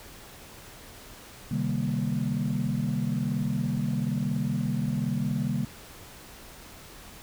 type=chord; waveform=sine; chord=C minor seventh; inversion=none; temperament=equal with one note detuned; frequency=130.81 / 151.83 / 196 / 233.1 Hz; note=C3 / Eb3 / G3 / Bb3; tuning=0 / -42 / 0 / 0 cents; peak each=-30 dBFS; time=1.51-5.65 s; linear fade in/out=5 ms; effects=tanh soft clip ceiling -18 dBFS + pink hiss -47 dBFS RMS until 7.22 s